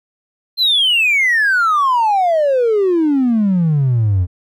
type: exponential sweep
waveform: triangle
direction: down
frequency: 4186 to 86 Hz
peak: -8 dBFS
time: 0.57-4.27 s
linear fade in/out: 50 ms
effects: tanh soft clip ceiling -7 dBFS